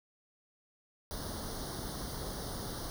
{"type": "noise with comb filter", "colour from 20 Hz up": "pink", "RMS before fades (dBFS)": -40, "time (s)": [1.11, 2.9], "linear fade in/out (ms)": 0, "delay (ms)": 0.2, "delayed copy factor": 0.95, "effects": []}